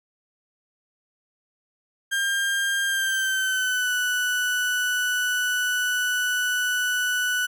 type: tone with pitch glide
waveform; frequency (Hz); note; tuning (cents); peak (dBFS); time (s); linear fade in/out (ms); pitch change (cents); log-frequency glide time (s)
35% pulse; 1600 to 1484.3; G6 to F#6; +35 to +5; -20; 2.11-7.47; 20; -130; 2.86-3.93
effects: none